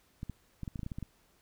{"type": "clicks", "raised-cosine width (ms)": 5, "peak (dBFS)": -26, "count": 11, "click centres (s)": [0.231, 0.297, 0.633, 0.678, 0.758, 0.793, 0.832, 0.864, 0.918, 0.985, 1.027], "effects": ["pink hiss -68 dBFS RMS until 1.41 s"]}